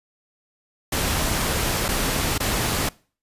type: noise with dropouts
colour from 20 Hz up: pink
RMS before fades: -23 dBFS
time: 0.92-2.89 s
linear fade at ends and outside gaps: 5 ms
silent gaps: 1.883-1.887 / 2.38-2.401 s
effects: noise-tail reverb RT60 0.4 s tail -23 dB re dry + resampled to 32000 Hz